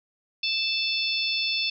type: harmonic tone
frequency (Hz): 880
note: A5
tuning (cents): 0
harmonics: 3 / 4 / 5 / 6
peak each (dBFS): -28 / -29 / -30 / -31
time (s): 0.43-1.7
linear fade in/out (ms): 5
effects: none